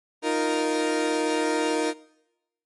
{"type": "chord", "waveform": "30% pulse", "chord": "Eb suspended second", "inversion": "none", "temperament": "equal", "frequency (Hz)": [311.1, 349.2, 466.2], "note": ["Eb4", "F4", "Bb4"], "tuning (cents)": [0, 0, 0], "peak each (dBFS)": [-24, -27, -23], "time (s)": [0.22, 1.94], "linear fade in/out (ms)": 50, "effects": ["noise-tail reverb RT60 0.9 s tail -21 dB re dry", "MP3 48 kbps"]}